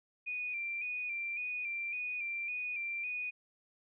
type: tone with vibrato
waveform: sine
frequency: 2417 Hz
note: D7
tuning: 49 cents sharp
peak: -35 dBFS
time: 0.26-3.31 s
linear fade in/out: 20 ms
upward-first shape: square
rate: 1.8 Hz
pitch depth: 40 cents each way
effects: none